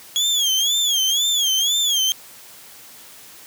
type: tone with vibrato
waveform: 30% pulse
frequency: 3322 Hz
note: G#7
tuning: in tune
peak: -14 dBFS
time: 0.16-2.12 s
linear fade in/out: 0 ms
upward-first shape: sine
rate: 2 Hz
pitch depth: 130 cents each way
effects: white hiss -43 dBFS RMS until 3.46 s + high-pass 80 Hz 12 dB/octave